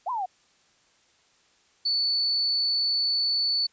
sine exponential two-way sweep, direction up then down, 622.3 to 1046.5 to 712 Hz, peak -26 dBFS, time 0.06-0.26 s, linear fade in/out 10 ms, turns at 0.1 s
sine tone, 4469 Hz, C#8, 13 cents sharp, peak -22 dBFS, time 1.85-3.67 s, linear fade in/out 10 ms
effects white hiss -63 dBFS RMS until 3.72 s + resampled to 16000 Hz

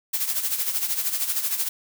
blue noise with tremolo, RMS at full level -23 dBFS, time 0.13-1.69 s, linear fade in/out 10 ms, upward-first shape sine, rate 13 Hz, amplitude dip 65%, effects none

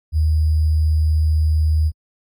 sine tone with sample-and-hold, 77.9 Hz, D#2, 3 cents sharp, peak -13 dBFS, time 0.12-1.92 s, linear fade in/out 50 ms, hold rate 4900 Hz, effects AAC 48 kbps

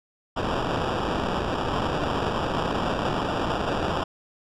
violet noise with sample-and-hold, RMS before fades -26 dBFS, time 0.36-4.04 s, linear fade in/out 10 ms, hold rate 2100 Hz, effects low-pass 4000 Hz 12 dB/octave

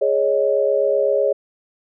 sine chord, Ab suspended fourth, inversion none, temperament equal, 415.3 / 554.4 / 622.3 Hz, Ab4 / Db5 / Eb5, 0 / 0 / 0 cents, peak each -20 / -17 / -22 dBFS, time 0.01-1.33 s, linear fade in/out 10 ms, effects none

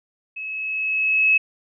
sine tone with level ramp, 2579 Hz, E7, 39 cents flat, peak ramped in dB -29 to -12 dBFS, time 0.36-1.38 s, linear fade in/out 10 ms, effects none

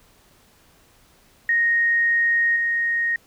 sine tone with level steps, 1864.7 Hz, A#6, in tune, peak -16 / -19 dBFS, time 1.49-3.16 s, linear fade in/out 2 ms, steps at 2.56 s, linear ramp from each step 2 ms, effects pink hiss -56 dBFS RMS until 3.26 s

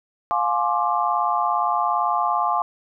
sine chord, D half-diminished seventh, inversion first, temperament just, 704.8 / 845.8 / 1057.2 / 1174.7 Hz, F5 / Ab5 / C6 / D6, +16 / +31 / +18 / 0 cents, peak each -24 dBFS, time 0.31-2.62 s, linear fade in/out 0 ms, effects none

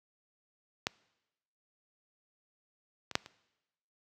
clicks, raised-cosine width 0.2 ms, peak -12 / -23 / -8 / -29 dBFS, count 4, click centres 0.869 / 3.113 / 3.154 / 3.261 s, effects noise-tail reverb RT60 1.0 s tail -24 dB re dry + high-pass 80 Hz 12 dB/octave

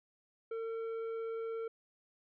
triangle tone with tanh clipping, 452.8 Hz, A4, 50 cents sharp, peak -38 dBFS, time 0.51-1.68 s, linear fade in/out 5 ms, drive 12 dB, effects none

